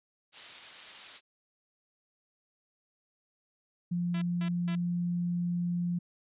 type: noise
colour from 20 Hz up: blue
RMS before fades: -38 dBFS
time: 0.32-1.21 s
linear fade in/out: 50 ms
type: tone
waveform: sine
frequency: 174.61 Hz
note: F3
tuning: in tune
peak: -28 dBFS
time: 3.91-5.99 s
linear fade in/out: 10 ms
type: tone bursts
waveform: 5% pulse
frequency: 335.6 Hz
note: E4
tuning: 31 cents sharp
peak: -29 dBFS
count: 3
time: 4.14-4.754 s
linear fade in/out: 5 ms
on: 78 ms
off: 190 ms
effects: resampled to 8000 Hz